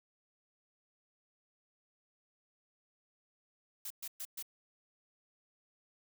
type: noise bursts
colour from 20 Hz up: blue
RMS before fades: -42 dBFS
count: 4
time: 3.85-4.426 s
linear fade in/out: 5 ms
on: 54 ms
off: 120 ms
effects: none